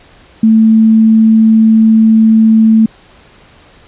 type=tone; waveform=sine; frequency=221.4 Hz; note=A3; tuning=11 cents sharp; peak=-3 dBFS; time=0.43-2.86 s; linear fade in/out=5 ms; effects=pink hiss -42 dBFS RMS until 3.87 s + resampled to 8000 Hz